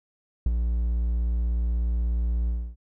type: tone with ADSR envelope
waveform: triangle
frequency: 58.27 Hz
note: A#1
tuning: in tune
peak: -15 dBFS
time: 0.46-2.76 s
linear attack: 4 ms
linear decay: 27 ms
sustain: -5 dB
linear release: 280 ms
effects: none